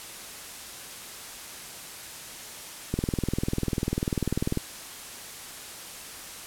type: click train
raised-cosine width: 3 ms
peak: -13 dBFS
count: 34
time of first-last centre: 2.94-4.574 s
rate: 20.2 Hz
effects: white hiss -41 dBFS RMS until 6.46 s + low-pass 12000 Hz 12 dB/octave